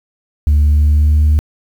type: tone with pitch glide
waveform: sine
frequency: 73.9 to 75.8 Hz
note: D2 to D#2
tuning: +11 to -45 cents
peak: -5 dBFS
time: 0.47-1.39 s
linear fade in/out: 0 ms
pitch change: +44 cents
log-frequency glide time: 0.6-1.22 s
effects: tanh soft clip ceiling -6 dBFS + 7-bit